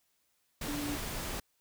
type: tone in noise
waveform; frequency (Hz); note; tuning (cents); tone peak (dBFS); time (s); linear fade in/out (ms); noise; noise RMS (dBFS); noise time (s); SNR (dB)
sine; 291.2; D4; -15; -35; 0.68-0.96; 5; pink; -38; 0.61-1.4; 0
effects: white hiss -75 dBFS RMS until 1.6 s